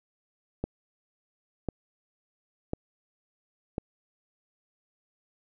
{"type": "click train", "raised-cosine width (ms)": 2, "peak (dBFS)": -16, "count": 4, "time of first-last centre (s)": [0.64, 3.781], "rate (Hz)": 0.955, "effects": []}